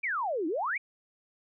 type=exponential two-way sweep; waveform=sine; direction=down then up; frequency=2438 to 296.8 to 2438 Hz; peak=-28 dBFS; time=0.03-0.78 s; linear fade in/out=10 ms; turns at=0.47 s; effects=none